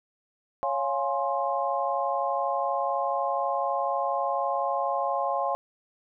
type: chord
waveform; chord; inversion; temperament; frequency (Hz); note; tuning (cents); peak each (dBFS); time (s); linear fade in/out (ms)
sine; Db major seventh; none; equal with one note detuned; 554.4 / 698.5 / 830.6 / 1055.6; Db5 / F5 / Ab5 / C6; 0 / 0 / 0 / +15; -30; 0.63-5.55; 0
effects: none